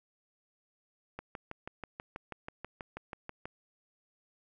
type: click train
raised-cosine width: 0.5 ms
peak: -25 dBFS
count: 15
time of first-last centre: 1.19-3.455 s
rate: 6.18 Hz
effects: none